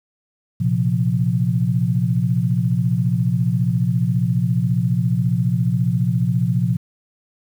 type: chord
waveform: sine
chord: Bb suspended second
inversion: none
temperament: just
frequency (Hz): 116.54 / 131.11 / 174.81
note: Bb2 / C3 / F3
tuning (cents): 0 / +4 / +2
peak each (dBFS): -20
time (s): 0.6-6.77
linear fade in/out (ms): 10
effects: 8-bit